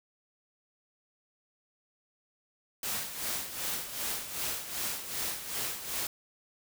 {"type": "noise with tremolo", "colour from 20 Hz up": "white", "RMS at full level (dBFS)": -33, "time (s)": [2.83, 6.07], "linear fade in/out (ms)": 2, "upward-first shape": "sine", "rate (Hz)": 2.6, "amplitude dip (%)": 65, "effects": []}